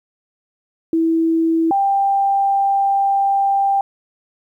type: tone pair in turn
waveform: sine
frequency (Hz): 327 / 790.4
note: E4 / G5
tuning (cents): -14 / +14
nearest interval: octave + minor third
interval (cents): 1528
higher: second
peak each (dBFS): -13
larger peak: neither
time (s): 0.93-1.71 / 1.71-3.81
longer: second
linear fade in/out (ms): 2
effects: 9-bit

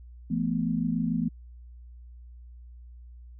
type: chord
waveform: sine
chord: E suspended fourth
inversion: none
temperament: equal with one note detuned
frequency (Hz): 168.86 / 220 / 246.9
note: E3 / A3 / B3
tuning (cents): +42 / 0 / 0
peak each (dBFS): -29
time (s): 0.3-1.29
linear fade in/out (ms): 10
effects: added 60 Hz sine -44 dBFS peak until 3.39 s

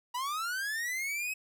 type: linear sweep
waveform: 45% pulse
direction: up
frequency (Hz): 954 to 2571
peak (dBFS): -32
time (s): 0.14-1.34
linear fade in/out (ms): 10
effects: none

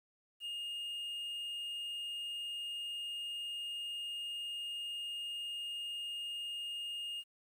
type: tone with quantisation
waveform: triangle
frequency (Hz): 2839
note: F7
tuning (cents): +28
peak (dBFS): -37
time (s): 0.4-7.24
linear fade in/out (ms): 50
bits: 11
effects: none

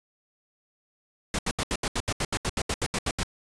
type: noise bursts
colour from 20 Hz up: pink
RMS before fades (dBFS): -27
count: 16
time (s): 1.34-3.233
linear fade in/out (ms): 2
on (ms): 48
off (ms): 75
effects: resampled to 22050 Hz

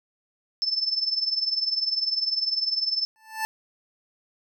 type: tone with tremolo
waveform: sine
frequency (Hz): 5274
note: E8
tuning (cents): 0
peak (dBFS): -19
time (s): 0.62-3.05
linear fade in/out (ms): 0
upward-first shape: triangle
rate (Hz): 20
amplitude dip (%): 85
type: tone with exponential growth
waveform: 25% pulse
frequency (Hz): 880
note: A5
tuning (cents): 0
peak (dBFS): -19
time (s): 3.16-3.45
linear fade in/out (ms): 0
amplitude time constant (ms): 62
effects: none

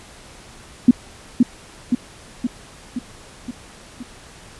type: tone with echo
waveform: sine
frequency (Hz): 244.6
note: B3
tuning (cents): -16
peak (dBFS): -4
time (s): 0.88-0.91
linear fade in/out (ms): 5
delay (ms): 520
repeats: 6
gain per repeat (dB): -4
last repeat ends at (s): 4.03
effects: pink hiss -43 dBFS RMS until 4.59 s + resampled to 24000 Hz

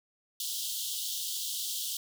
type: high-pass noise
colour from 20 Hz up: pink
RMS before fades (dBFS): -35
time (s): 0.4-1.97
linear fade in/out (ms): 2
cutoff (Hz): 3000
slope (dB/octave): 96
effects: none

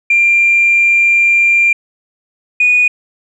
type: tone pair in turn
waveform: sine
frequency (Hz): 2382 / 2465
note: D7 / D#7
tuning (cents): +24 / -17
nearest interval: minor second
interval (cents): 59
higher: second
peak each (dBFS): -6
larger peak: neither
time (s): 0.1-1.73 / 2.6-2.88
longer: first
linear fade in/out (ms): 5
effects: tanh soft clip ceiling -2 dBFS

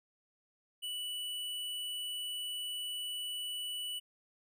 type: tone with hard clipping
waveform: sine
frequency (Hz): 2960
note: F#7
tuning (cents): 0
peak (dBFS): -38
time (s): 0.82-4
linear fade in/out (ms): 20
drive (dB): 15
effects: none

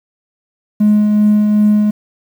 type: tone with tremolo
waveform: triangle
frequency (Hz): 210.2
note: G#3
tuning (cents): +21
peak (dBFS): -3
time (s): 0.8-1.91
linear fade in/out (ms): 10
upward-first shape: triangle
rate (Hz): 2.6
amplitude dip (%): 40
effects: tanh soft clip ceiling -3 dBFS + 7-bit

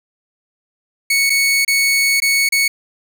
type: tone with dropouts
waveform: sawtooth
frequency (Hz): 2217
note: C#7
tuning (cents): 0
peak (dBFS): -9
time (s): 1.1-2.68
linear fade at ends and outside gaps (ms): 5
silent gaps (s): 1.297-1.301 / 1.649-1.678 / 2.202-2.22 / 2.49-2.522
effects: none

